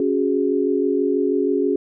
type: chord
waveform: sine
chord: C# suspended fourth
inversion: none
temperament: just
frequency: 277.2 / 369.6 / 415.8 Hz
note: C#4 / F#4 / G#4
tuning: 0 / -2 / +2 cents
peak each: -21 dBFS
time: 0-1.76 s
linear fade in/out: 2 ms
effects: none